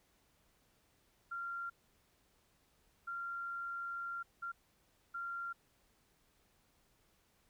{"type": "tone bursts at uneven times", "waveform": "sine", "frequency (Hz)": 1383, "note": "F6", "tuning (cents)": -17, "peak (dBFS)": -39, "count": 4, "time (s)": [[1.31, 1.7], [3.07, 4.23], [4.42, 4.52], [5.14, 5.53]], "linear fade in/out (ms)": 10, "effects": ["pink hiss -73 dBFS RMS until 7.49 s"]}